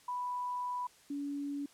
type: tone pair in turn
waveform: sine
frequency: 987.8 / 284.5 Hz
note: B5 / C#4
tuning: 0 / +45 cents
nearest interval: octave + minor seventh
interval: 2155 cents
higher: first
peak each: -34 / -35 dBFS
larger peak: first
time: 0.08-0.87 / 1.1-1.66 s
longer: first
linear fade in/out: 5 ms
effects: white hiss -62 dBFS RMS until 1.73 s + low-pass 10000 Hz 12 dB/octave